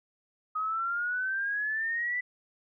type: exponential sweep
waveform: sine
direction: up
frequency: 1253 to 1994 Hz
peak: -28 dBFS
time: 0.55-2.21 s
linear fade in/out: 10 ms
effects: none